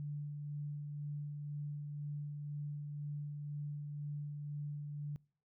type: tone with tremolo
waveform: sine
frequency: 146.5 Hz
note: D3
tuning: 4 cents flat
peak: -38 dBFS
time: 0-5.16 s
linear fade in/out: 0 ms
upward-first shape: sine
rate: 2 Hz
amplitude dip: 30%
effects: noise-tail reverb RT60 0.5 s tail -25 dB re dry